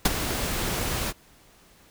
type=noise with ADSR envelope; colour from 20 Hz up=pink; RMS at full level=-17 dBFS; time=0.05-1.13 s; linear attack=6 ms; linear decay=25 ms; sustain=-11 dB; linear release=39 ms; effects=pink hiss -56 dBFS RMS until 1.9 s

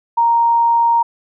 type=tone; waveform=sine; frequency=932.3 Hz; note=A#5; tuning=in tune; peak=-10 dBFS; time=0.17-1.03 s; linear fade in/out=10 ms; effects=none

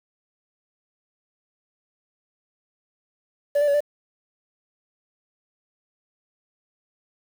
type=tone with pitch steps; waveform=sine; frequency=576 / 588 / 568 / 587 Hz; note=D5 / D5 / C#5 / D5; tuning=-34 / +2 / +42 / -1 cents; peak=-14 dBFS; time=3.55-3.806 s; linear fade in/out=10 ms; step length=64 ms; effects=tanh soft clip ceiling -16 dBFS + 7-bit

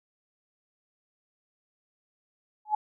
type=tone with exponential growth; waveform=sine; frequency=850 Hz; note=G#5; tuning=40 cents sharp; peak=-18 dBFS; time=2.65-2.75 s; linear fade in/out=5 ms; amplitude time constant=21 ms; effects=none

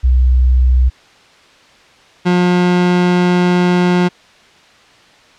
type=tone pair in turn; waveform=sine / 30% pulse; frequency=63.1 / 178.47 Hz; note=B1 / F3; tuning=+38 / +38 cents; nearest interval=octave + tritone; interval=1800 cents; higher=second; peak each=-7 dBFS; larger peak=neither; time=0.03-0.9 / 2.25-4.09 s; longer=second; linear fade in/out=20 ms; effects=white hiss -45 dBFS RMS until 5.38 s + low-pass 4000 Hz 12 dB/octave

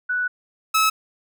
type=tone pair in turn; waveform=sine / sawtooth; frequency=1480 / 1295.7 Hz; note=F#6 / E6; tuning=0 / -30 cents; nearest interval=major second; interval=230 cents; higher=first; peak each=-20 / -12 dBFS; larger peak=second; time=0.09-0.28 / 0.74-0.9 s; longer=first; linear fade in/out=10 ms; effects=none

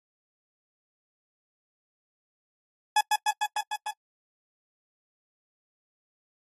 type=tone with echo; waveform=40% pulse; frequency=847 Hz; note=G#5; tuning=34 cents sharp; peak=-18 dBFS; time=2.96-3.01 s; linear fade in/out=5 ms; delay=150 ms; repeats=6; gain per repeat=-2 dB; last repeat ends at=3.91 s; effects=noise-tail reverb RT60 0.1 s tail -26 dB re dry + AAC 32 kbps

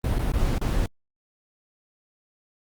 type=noise with dropouts; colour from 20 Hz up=brown; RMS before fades=-23 dBFS; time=0.04-0.86 s; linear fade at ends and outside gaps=2 ms; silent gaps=0.185-0.191 / 0.32-0.336 / 0.582-0.613 s; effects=Opus 32 kbps

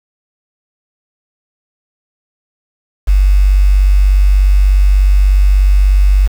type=tone with quantisation; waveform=sine; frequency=48.32 Hz; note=G1; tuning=24 cents flat; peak=-5 dBFS; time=3.07-6.28 s; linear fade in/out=20 ms; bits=5; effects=none

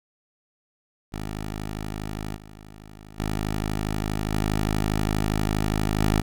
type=tone with level steps; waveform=10% pulse; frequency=52.4 Hz; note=G#1; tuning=16 cents sharp; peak=-22 / -35 / -17 / -14 / -11 dBFS; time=1.12-6.22 s; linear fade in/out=20 ms; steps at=2.35 / 3.18 / 4.32 / 5.99 s; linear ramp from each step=20 ms; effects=none

